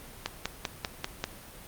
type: click train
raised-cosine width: 0.2 ms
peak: -12 dBFS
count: 6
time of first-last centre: 0.26-1.24 s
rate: 5.1 Hz
effects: pink hiss -47 dBFS RMS until 1.67 s + Opus 32 kbps